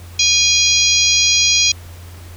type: harmonic tone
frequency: 819 Hz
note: G#5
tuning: 24 cents flat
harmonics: 3 / 4 / 5 / 6 / 7 / 8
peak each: -18 / -18 / -18 / -18 / -18 / -18 dBFS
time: 0.19-1.72 s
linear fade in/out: 5 ms
effects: added 87 Hz sine -33 dBFS peak until 2.36 s + pink hiss -42 dBFS RMS until 2.36 s